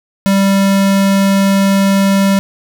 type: tone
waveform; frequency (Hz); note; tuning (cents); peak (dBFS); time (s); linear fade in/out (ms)
square; 196; G3; 0; -9; 0.26-2.39; 0
effects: none